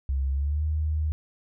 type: tone with pitch glide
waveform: sine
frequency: 67.5 to 77.09 Hz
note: C#2 to D#2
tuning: -45 to -15 cents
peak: -23 dBFS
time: 0.09-1.12 s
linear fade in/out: 0 ms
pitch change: +230 cents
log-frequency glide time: 0.31-0.64 s
effects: none